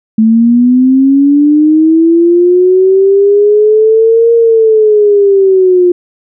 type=linear two-way sweep; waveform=sine; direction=up then down; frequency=217.7 to 466.2 to 352.1 Hz; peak=-3 dBFS; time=0.18-5.92 s; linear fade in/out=5 ms; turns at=4.33 s; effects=none